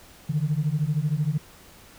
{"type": "beating tone pair", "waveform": "sine", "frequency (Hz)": [144.4, 157.4], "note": ["D3", "D#3"], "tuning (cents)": [-29, 20], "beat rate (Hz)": 13, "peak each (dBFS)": -24, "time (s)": [0.29, 1.38], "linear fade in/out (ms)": 10, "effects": ["tanh soft clip ceiling -15 dBFS", "pink hiss -50 dBFS RMS until 1.98 s"]}